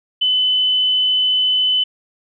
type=tone; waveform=sine; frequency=3018 Hz; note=F#7; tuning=34 cents sharp; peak=-13 dBFS; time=0.21-1.84 s; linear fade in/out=10 ms; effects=none